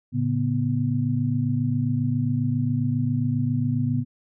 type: tone cluster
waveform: sine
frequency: 112.7 / 140.1 / 245.4 Hz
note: A2 / C#3 / B3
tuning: +42 / +19 / -11 cents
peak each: -25 dBFS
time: 0.12-4.05 s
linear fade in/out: 50 ms
effects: none